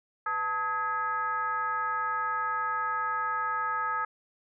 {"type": "tone with frequency modulation", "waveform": "sine", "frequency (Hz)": 1271, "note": "D#6", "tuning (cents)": 36, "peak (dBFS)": -27, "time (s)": [0.26, 4.05], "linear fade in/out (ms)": 5, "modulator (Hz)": 386, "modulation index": 0.94, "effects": []}